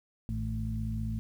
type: harmonic tone with a mistuned harmonic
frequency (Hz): 55.1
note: A1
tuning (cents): +3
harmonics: 1 / 2 / 3 / 4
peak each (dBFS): -35 / -34 / -44 / -37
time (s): 0.29-1.19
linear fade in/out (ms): 0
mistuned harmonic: 3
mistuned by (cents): -58
effects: 10-bit